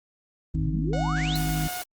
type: harmonic tone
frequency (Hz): 52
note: G#1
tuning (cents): +3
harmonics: 1 / 3 / 5 / 6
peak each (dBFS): -29 / -26 / -35 / -35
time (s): 0.54-1.68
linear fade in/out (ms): 10
type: exponential sweep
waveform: sine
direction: up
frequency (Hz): 63.1 to 4435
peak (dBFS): -29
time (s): 0.54-1.37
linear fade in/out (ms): 5
type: tone with pitch glide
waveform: sawtooth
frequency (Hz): 731 to 722.6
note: F#5 to F#5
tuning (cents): -21 to -41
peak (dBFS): -29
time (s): 0.93-1.82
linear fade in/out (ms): 2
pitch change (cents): -20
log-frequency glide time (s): 1.31-1.64
type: noise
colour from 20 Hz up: white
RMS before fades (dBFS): -36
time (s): 1.15-1.84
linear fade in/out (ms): 20
effects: Opus 24 kbps